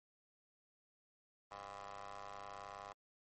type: ring-modulated tone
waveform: 15% pulse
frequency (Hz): 99.4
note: G2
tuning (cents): +25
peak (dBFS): -39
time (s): 1.51-2.93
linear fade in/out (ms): 5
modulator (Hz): 909
effects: MP3 32 kbps

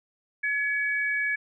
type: tone pair together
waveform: sine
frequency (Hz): 1697.6 / 2266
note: G#6 / C#7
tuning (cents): +38 / +37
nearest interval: perfect fourth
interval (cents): 499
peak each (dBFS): -26 / -28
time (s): 0.43-1.36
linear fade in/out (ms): 10
effects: none

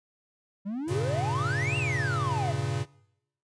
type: exponential two-way sweep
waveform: triangle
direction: up then down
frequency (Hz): 189.6 to 2823 to 640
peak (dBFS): -28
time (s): 0.65-2.53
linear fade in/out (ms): 20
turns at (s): 1.77
type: chord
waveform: square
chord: G diminished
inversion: none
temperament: equal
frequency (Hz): 98 / 116.54 / 138.59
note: G2 / Bb2 / Db3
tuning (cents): 0 / 0 / 0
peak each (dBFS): -35 / -33 / -31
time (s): 0.87-2.86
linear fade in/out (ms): 50
type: noise with exponential decay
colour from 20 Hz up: blue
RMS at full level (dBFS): -42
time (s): 0.88-1.44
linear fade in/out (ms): 0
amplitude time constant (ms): 120
effects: noise-tail reverb RT60 0.8 s tail -22 dB re dry + resampled to 22050 Hz

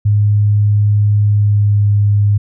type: tone with pitch glide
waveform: sine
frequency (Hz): 103.83 to 102.7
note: G#2 to G#2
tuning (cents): 0 to -19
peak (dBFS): -8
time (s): 0.05-2.38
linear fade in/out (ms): 10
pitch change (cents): -19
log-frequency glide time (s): 1.24-1.88
effects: none

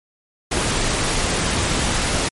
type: noise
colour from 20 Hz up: pink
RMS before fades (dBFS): -20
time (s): 0.51-2.29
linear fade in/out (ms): 10
effects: MP3 48 kbps

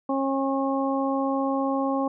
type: harmonic tone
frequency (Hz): 271.5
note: C#4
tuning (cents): -36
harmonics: 1 / 2 / 3 / 4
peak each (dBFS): -25 / -28 / -30 / -31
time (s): 0.09-2.08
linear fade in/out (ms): 5
effects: none

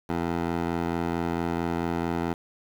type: tone with band-pass filter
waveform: 15% pulse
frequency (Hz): 84.5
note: E2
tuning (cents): +43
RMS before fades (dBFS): -28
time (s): 0.09-2.34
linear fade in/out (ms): 10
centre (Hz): 600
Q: 0.59
effects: 8-bit

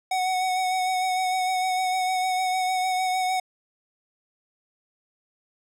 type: tone with vibrato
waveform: square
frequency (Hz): 743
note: F#5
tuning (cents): +7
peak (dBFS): -23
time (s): 0.11-3.4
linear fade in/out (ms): 5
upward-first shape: sine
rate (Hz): 6.6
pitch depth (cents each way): 22
effects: low-pass 11000 Hz 12 dB/octave

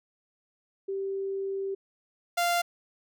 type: tone pair in turn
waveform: sine / sawtooth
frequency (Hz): 390 / 694.9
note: G4 / F5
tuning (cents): -9 / -9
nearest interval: minor seventh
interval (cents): 1000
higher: second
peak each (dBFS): -29 / -20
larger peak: second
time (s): 0.88-1.75 / 2.37-2.62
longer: first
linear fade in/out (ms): 10
effects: none

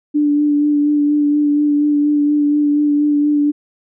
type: tone with vibrato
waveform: sine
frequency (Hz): 293.7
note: D4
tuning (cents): 0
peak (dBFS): -11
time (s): 0.14-3.52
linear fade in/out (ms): 20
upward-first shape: sine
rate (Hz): 4.2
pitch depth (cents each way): 18
effects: none

